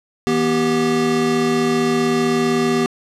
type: tone cluster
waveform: square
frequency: 161.9 / 241.6 / 390.8 Hz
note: E3 / B3 / G4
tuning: -31 / -38 / -5 cents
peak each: -27 / -19 / -19 dBFS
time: 0.27-2.86 s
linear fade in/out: 0 ms
effects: low-pass 8000 Hz 12 dB/octave